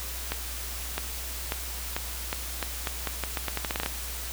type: accelerating click train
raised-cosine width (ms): 0.3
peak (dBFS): -12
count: 18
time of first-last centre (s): 0.32-3.861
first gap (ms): 660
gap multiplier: 0.82
effects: added 60 Hz sine -37 dBFS peak until 4.32 s + white hiss -37 dBFS RMS until 4.32 s